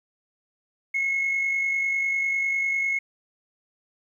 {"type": "tone with amplitude modulation", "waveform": "sine", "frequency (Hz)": 2176, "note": "C#7", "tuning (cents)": -33, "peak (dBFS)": -19, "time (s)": [0.94, 2.99], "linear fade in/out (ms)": 10, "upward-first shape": "sine", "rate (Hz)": 50, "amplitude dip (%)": 40, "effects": ["tanh soft clip ceiling -18 dBFS", "10-bit"]}